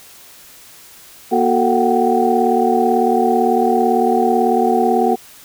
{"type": "tone cluster", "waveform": "sine", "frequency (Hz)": [238.7, 367.5, 446, 733, 771], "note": ["A#3", "F#4", "A4", "F#5", "G5"], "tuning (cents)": [41, -12, 23, -16, -29], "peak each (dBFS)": -18, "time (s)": [1.31, 5.16], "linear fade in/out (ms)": 20, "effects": ["tanh soft clip ceiling 0 dBFS", "white hiss -42 dBFS RMS until 5.44 s"]}